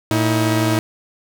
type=tone pair together; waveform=sawtooth; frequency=112.9 / 319.3 Hz; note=A2 / D#4; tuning=+45 / +45 cents; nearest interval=octave + tritone; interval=1800 cents; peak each=-14 dBFS; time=0.11-0.79 s; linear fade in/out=0 ms; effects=none